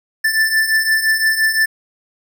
square beating tone pair, 1760 / 1765.8 Hz, A6 / A6, 0 / +6 cents, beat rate 5.8 Hz, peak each -20 / -15 dBFS, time 0.24-1.66 s, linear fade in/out 10 ms, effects none

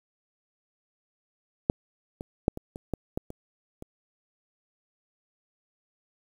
clicks, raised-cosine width 2 ms, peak -7 / -22 / -7 / -22 / -24 / -15 / -15 / -25 / -26 dBFS, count 9, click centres 1.699 / 2.209 / 2.481 / 2.574 / 2.759 / 2.937 / 3.175 / 3.304 / 3.824 s, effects 8-bit

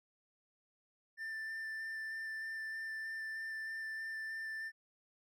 triangle tone with vibrato, 1779 Hz, A6, 19 cents sharp, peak -38 dBFS, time 1.17-4.72 s, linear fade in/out 50 ms, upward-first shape square, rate 3.2 Hz, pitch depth 8 cents each way, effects none

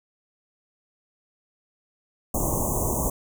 pink band-stop noise, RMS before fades -25 dBFS, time 2.34-3.1 s, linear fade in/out 5 ms, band 1100 to 6200 Hz, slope 96 dB/octave, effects none

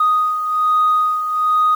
sine beating tone pair, 1244.5 / 1245.7 Hz, D#6 / D#6, 0 / +2 cents, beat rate 1.2 Hz, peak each -13 / -20 dBFS, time 0-1.75 s, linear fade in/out 5 ms, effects tanh soft clip ceiling -8 dBFS + 7-bit

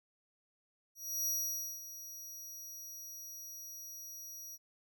sawtooth tone with ADSR envelope, 5760 Hz, F#8, 47 cents flat, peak -29 dBFS, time 0.95-4.58 s, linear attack 320 ms, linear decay 530 ms, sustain -14 dB, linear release 36 ms, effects none

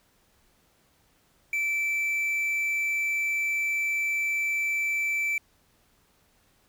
triangle tone with quantisation, 2325 Hz, D7, 18 cents flat, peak -23 dBFS, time 1.53-5.38 s, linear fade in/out 2 ms, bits 8, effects pink hiss -65 dBFS RMS until 6.68 s

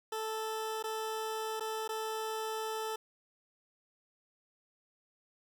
20% pulse tone with dropouts, 439.3 Hz, A4, 3 cents flat, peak -30 dBFS, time 0.12-2.96 s, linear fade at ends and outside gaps 5 ms, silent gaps 0.827-0.839 / 1.598-1.606 / 1.878-1.89 s, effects 11-bit

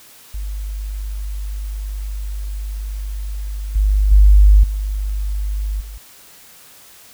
sine tone with level steps, 50.5 Hz, G#1, 48 cents flat, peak -22 / -11 / -5 / -18 / -29 dBFS, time 0.34-5.98 s, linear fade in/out 5 ms, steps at 3.75 / 4.11 / 4.63 / 5.8 s, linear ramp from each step 10 ms, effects white hiss -44 dBFS RMS until 7.13 s

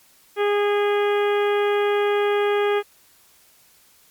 harmonic tone, 410.5 Hz, G#4, 20 cents flat, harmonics 1 / 2 / 3 / 4 / 5 / 6 / 7 / 8, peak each -18 / -27 / -29 / -31 / -33 / -35 / -40 / -37 dBFS, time 0.36-2.83 s, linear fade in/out 50 ms, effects white hiss -55 dBFS RMS until 4.1 s + MP3 96 kbps

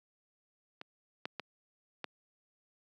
clicks, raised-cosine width 0.3 ms, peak -27 / -20 / -22 / -21 dBFS, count 4, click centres 0.814 / 1.255 / 1.397 / 2.043 s, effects high-pass 200 Hz 12 dB/octave

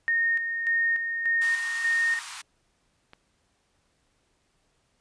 sine tone with tremolo, 1844 Hz, A#6, 19 cents flat, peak -21 dBFS, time 0.08-2.19 s, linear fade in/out 0 ms, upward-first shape square, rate 1.7 Hz, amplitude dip 50%
pink high-pass noise, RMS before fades -39 dBFS, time 1.41-2.42 s, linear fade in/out 10 ms, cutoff 900 Hz, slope 48 dB/octave
click, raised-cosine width 0.3 ms, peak -30 dBFS, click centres 3.134 s
effects pink hiss -70 dBFS RMS until 5 s + resampled to 22050 Hz

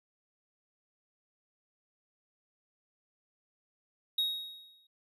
triangle tone with exponential decay, 3770 Hz, A#7, 19 cents sharp, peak -24 dBFS, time 4.18-4.87 s, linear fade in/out 5 ms, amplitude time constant 150 ms, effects none

